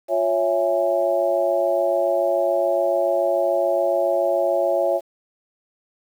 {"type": "tone cluster", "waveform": "sine", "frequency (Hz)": [355.2, 555, 662, 827], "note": ["F4", "C#5", "E5", "G#5"], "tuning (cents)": [29, 2, 7, -8], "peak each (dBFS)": [-27, -20, -21, -29], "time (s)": [0.08, 5.01], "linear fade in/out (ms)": 50, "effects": ["8-bit"]}